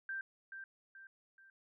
sine tone with echo, 1572 Hz, G6, 4 cents sharp, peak -38 dBFS, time 0.09-0.21 s, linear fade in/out 2 ms, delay 430 ms, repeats 3, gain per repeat -7 dB, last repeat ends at 1.5 s, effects none

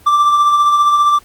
triangle tone with tremolo, 1174.7 Hz, D6, in tune, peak -5 dBFS, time 0.06-1.19 s, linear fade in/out 10 ms, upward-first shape sine, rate 15 Hz, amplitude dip 35%, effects pink hiss -45 dBFS RMS until 1.24 s + Opus 24 kbps

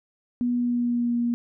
sine tone with pitch glide, 243.4 to 238 Hz, B3 to A#3, -25 to +36 cents, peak -21 dBFS, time 0.41-1.34 s, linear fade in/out 0 ms, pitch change -39 cents, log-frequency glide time 0.54-1.16 s, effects none

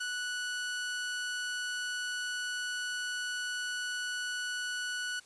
sawtooth tone, 1477 Hz, F#6, 3 cents flat, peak -30 dBFS, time 0-5.2 s, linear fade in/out 10 ms, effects white hiss -58 dBFS RMS until 5.25 s + resampled to 22050 Hz

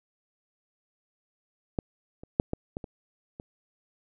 clicks, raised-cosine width 2 ms, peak -14 / -30 / -7 / -15 / -20 / -25 / -26 dBFS, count 7, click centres 1.788 / 2.235 / 2.399 / 2.534 / 2.769 / 2.842 / 3.399 s, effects none

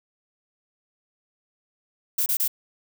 violet noise bursts, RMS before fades -23 dBFS, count 3, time 2.18-2.479 s, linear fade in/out 5 ms, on 81 ms, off 28 ms, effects none

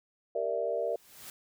sine chord, E half-diminished seventh, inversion first, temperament equal with one note detuned, 392 / 466.2 / 587.3 / 662.7 Hz, G4 / Bb4 / D5 / E5, 0 / 0 / 0 / +9 cents, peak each -39 / -33 / -33 / -34 dBFS, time 0.35-0.96 s, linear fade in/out 5 ms
white noise with exponential growth, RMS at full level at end -44 dBFS, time 0.65-1.3 s, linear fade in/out 1 ms, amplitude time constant 140 ms
effects none

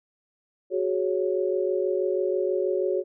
sine chord, F# suspended second, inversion none, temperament just, 370 / 416.2 / 555 Hz, F#4 / G#4 / C#5, 0 / +4 / +2 cents, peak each -25 / -28 / -28 dBFS, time 0.7-3.04 s, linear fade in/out 50 ms, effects none

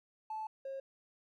triangle tone pair in turn, 871 / 540 Hz, A5 / C#5, -18 / -45 cents, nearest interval minor sixth, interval 827 cents, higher first, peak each -34 / -36 dBFS, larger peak first, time 0.3-0.47 / 0.65-0.8 s, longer first, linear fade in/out 5 ms, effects tanh soft clip ceiling -35 dBFS

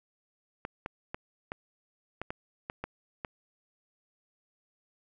clicks, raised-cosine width 0.5 ms, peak -20 dBFS, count 9, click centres 0.651 / 0.861 / 1.145 / 1.519 / 2.216 / 2.305 / 2.699 / 2.84 / 3.248 s, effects none

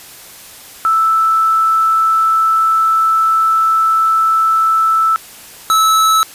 sine / square tone pair in turn, 1318.5 / 1304.1 Hz, E6 / E6, 0 / -19 cents, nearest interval unison, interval 19 cents, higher first, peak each -9 dBFS, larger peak neither, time 0.85-5.16 / 5.7-6.23 s, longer first, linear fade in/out 0 ms, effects white hiss -36 dBFS RMS until 6.34 s + resampled to 32000 Hz

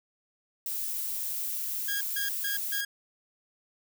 violet noise, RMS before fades -33 dBFS, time 0.66-2.81 s, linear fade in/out 2 ms
sawtooth tone bursts, 1636 Hz, G#6, 26 cents flat, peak -27 dBFS, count 4, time 1.88-2.85 s, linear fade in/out 5 ms, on 130 ms, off 150 ms
effects none

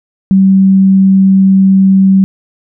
sine tone, 192.2 Hz, G3, 34 cents flat, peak -3 dBFS, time 0.31-2.24 s, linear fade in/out 0 ms, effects none

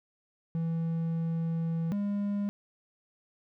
triangle tone pair in turn, 164.81 / 203 Hz, E3 / G#3, 0 / -39 cents, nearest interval major third, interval 361 cents, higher second, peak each -26 dBFS, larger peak neither, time 0.55-1.92 / 1.92-2.49 s, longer first, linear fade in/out 0 ms, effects none

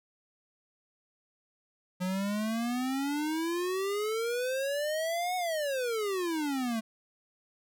square exponential two-way sweep, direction up then down, 180 to 740 to 217.3 Hz, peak -30 dBFS, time 2-6.81 s, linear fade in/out 20 ms, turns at 5.36 s, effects none

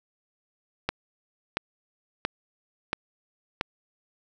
click train, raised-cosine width 0.3 ms, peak -9 dBFS, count 5, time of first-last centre 0.89-3.611 s, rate 1.47 Hz, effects 8-bit

